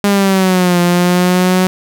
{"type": "exponential two-way sweep", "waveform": "sawtooth", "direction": "down then up", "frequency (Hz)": [203.6, 174.61, 185.6], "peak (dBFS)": -5, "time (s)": [0.04, 1.67], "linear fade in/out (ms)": 0, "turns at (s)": 0.8, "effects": []}